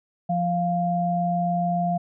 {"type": "tone pair together", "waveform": "sine", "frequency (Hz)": [174.61, 698.4], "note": ["F3", "F5"], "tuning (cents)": [0, 0], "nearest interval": "2 octaves", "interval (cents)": 2400, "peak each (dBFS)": [-24, -23], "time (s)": [0.29, 1.98], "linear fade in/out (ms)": 10, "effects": []}